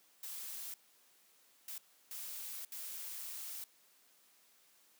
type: noise bursts at uneven times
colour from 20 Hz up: blue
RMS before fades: -45 dBFS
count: 4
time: 0.23-0.74 / 1.68-1.78 / 2.11-2.65 / 2.72-3.64 s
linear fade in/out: 2 ms
effects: white hiss -68 dBFS RMS until 4.99 s + high-pass 200 Hz 12 dB/octave